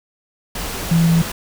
sine tone in noise, 166.4 Hz, E3, 17 cents sharp, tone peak -11 dBFS, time 0.91-1.22 s, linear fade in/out 5 ms, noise pink, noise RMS -26 dBFS, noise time 0.55-1.32 s, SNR +12 dB, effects none

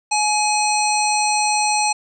harmonic tone, 843 Hz, G#5, 26 cents sharp, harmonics 1 / 3 / 5 / 7 / 9 / 10, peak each -18 / -23 / -25 / -26 / -28 / -28 dBFS, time 0.11-1.93 s, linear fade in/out 10 ms, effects none

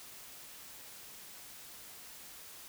silence, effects white hiss -51 dBFS RMS until 2.68 s

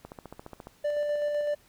click train, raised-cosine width 1 ms, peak -27 dBFS, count 10, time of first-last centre 0.05-0.671 s, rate 14.5 Hz
triangle tone with tremolo, 589 Hz, D5, 5 cents sharp, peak -23 dBFS, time 0.84-1.55 s, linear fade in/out 10 ms, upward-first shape square, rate 7.9 Hz, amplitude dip 25%
effects pink hiss -61 dBFS RMS until 1.68 s

